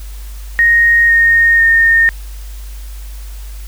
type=tone with pitch steps; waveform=sine; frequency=1864.7 / 1848.6 / 1832.7 Hz; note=A#6 / A#6 / A#6; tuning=0 / -15 / -30 cents; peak=-6 dBFS; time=0.59-2.09 s; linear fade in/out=0 ms; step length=500 ms; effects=added 50 Hz sine -25 dBFS peak until 3.67 s + white hiss -40 dBFS RMS until 3.67 s